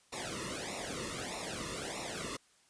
pink noise with flanger, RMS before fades -40 dBFS, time 0.12-2.37 s, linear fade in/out 10 ms, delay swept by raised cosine 0.63 to 1.31 ms, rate 1.6 Hz, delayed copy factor -1, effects white hiss -67 dBFS RMS until 2.69 s + resampled to 22050 Hz

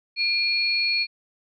sine tone pair together, 2400 / 4339 Hz, D7 / C#8, +37 / -38 cents, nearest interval minor seventh, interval 1025 cents, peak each -23 dBFS, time 0.16-1.07 s, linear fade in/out 50 ms, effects none

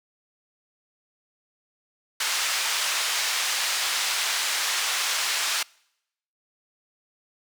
white band-pass noise, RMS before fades -26 dBFS, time 2.2-5.63 s, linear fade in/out 5 ms, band 980 to 5900 Hz, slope 12 dB/octave, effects noise-tail reverb RT60 0.8 s tail -26 dB re dry

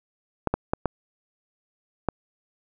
clicks, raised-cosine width 1 ms, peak -8 dBFS, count 5, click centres 0.473 / 0.54 / 0.735 / 0.857 / 2.087 s, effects none

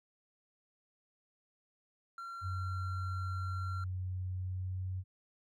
triangle tone, 1369 Hz, F6, 35 cents flat, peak -40 dBFS, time 2.18-3.84 s, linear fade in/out 2 ms
sine tone with pitch glide, 92.2 to 93.11 Hz, F#2 to F#2, -6 to +11 cents, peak -35 dBFS, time 2.41-5.04 s, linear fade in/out 50 ms, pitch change +17 cents, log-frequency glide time 4.34-4.92 s
effects none

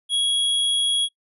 square tone, 3322 Hz, G#7, in tune, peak -19 dBFS, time 0.09-1.09 s, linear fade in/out 50 ms, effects noise-tail reverb RT60 0.1 s tail -26 dB re dry + resampled to 32000 Hz

